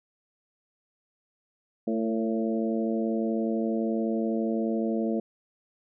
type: harmonic tone with a mistuned harmonic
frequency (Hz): 111.8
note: A2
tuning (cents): +28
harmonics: 2 / 3 / 4 / 5 / 6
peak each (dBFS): -27 / -31 / -33 / -35 / -37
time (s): 1.87-5.2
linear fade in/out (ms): 5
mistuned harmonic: 4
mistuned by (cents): +26
effects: none